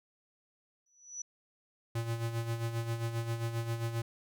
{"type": "tone with exponential growth", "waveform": "sine", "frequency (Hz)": 5920, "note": "F#8", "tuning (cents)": 0, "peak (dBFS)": -35, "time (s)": [0.86, 1.22], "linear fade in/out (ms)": 5, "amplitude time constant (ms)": 78}
{"type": "tone with tremolo", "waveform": "square", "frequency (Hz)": 115.6, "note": "A#2", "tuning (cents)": -14, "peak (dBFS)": -31, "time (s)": [1.95, 4.02], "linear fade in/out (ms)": 5, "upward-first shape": "sine", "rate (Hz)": 7.5, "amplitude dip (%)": 60}
{"effects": []}